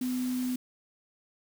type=tone in noise; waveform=sine; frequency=252 Hz; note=B3; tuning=35 cents sharp; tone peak=-28 dBFS; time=0.01-0.56 s; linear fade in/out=5 ms; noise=white; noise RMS=-44 dBFS; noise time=0.01-0.56 s; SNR=+13 dB; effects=none